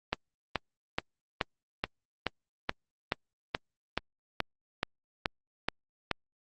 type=click train; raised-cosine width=0.3 ms; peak=-11 dBFS; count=15; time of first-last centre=0.13-6.113 s; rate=2.34 Hz; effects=Opus 32 kbps